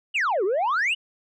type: exponential two-way sweep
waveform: sine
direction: down then up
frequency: 3040 to 354.3 to 3040 Hz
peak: -18 dBFS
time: 0.14-0.95 s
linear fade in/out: 20 ms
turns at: 0.44 s
effects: tanh soft clip ceiling -19 dBFS